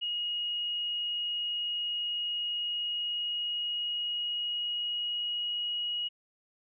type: tone with pitch glide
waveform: sine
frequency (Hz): 2882 to 2900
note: F#7 to F#7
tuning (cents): -46 to -35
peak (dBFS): -30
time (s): 0.01-6.09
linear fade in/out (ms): 20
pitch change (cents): +11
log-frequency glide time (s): 2.56-5.97
effects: none